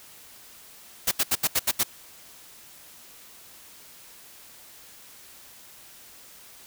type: noise bursts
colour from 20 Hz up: white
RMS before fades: -22 dBFS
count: 7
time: 1.07-1.835 s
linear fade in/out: 10 ms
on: 45 ms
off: 75 ms
effects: white hiss -49 dBFS RMS until 6.66 s